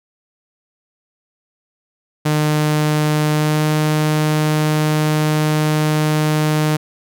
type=tone with pitch glide; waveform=sawtooth; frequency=151.8 to 153.3 Hz; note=D#3 to D#3; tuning=-42 to -25 cents; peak=-10 dBFS; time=2.25-6.77 s; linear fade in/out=10 ms; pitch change=+17 cents; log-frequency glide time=3.31-3.66 s; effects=none